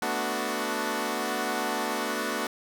10% pulse chord, B minor seventh, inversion third, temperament equal, 220 / 246.9 / 293.7 / 370 Hz, A3 / B3 / D4 / F#4, 0 / 0 / 0 / 0 cents, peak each -25 dBFS, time 0.02-2.47 s, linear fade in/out 2 ms, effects none

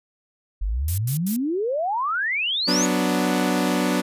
sine exponential sweep, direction up, 43.65 to 6930 Hz, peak -21 dBFS, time 0.61-2.86 s, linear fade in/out 10 ms
violet noise bursts, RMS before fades -27 dBFS, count 3, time 0.88-1.363 s, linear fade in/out 2 ms, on 99 ms, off 93 ms
sawtooth chord, B minor, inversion second, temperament equal, 185 / 246.9 / 293.7 Hz, F#3 / B3 / D4, 0 / 0 / 0 cents, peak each -20 dBFS, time 2.67-4.02 s, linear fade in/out 20 ms
effects resampled to 32000 Hz

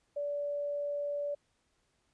sine tone, 578 Hz, D5, 28 cents flat, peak -32 dBFS, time 0.16-1.35 s, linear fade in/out 10 ms, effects pink hiss -75 dBFS RMS until 2.13 s + resampled to 22050 Hz

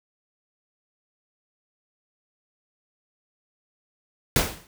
pink noise with exponential decay, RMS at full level -17 dBFS, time 4.36-4.67 s, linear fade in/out 1 ms, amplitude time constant 66 ms, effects none

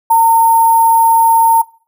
sine tone with sample-and-hold, 912 Hz, A#5, 38 cents flat, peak -5 dBFS, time 0.1-1.62 s, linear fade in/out 10 ms, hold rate 11025 Hz, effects noise-tail reverb RT60 0.4 s tail -21 dB re dry

